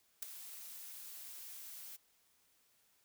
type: noise with ADSR envelope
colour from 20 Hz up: blue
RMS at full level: -37 dBFS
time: 0.22-1.97 s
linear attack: 8 ms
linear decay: 7 ms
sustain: -13 dB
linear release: 18 ms
effects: white hiss -73 dBFS RMS until 3.04 s